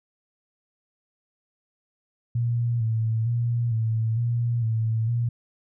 sine tone with vibrato, 115.2 Hz, A#2, 20 cents flat, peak -21 dBFS, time 2.35-5.29 s, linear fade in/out 5 ms, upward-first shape square, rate 1.1 Hz, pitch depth 49 cents each way, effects none

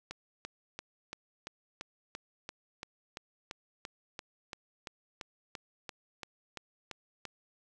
click train, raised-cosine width 0.2 ms, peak -23 dBFS, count 22, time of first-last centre 0.11-7.253 s, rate 2.94 Hz, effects none

